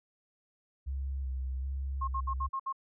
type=tone with vibrato; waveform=sine; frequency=66.4 Hz; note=C2; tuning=26 cents sharp; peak=-32 dBFS; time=0.86-2.49 s; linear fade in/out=20 ms; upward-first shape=square; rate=1.3 Hz; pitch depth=33 cents each way
type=tone bursts; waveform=sine; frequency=1074 Hz; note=C6; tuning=45 cents sharp; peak=-31 dBFS; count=6; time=2.01-2.727 s; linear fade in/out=10 ms; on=67 ms; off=63 ms
effects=none

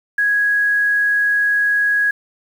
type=tone; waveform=sine; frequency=1661.2 Hz; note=G#6; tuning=in tune; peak=-13 dBFS; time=0.18-2.11 s; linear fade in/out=5 ms; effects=7-bit

